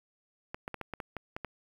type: clicks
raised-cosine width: 0.5 ms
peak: -22 dBFS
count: 9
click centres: 0.545 / 0.679 / 0.743 / 0.813 / 0.937 / 1.002 / 1.167 / 1.365 / 1.447 s
effects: 8-bit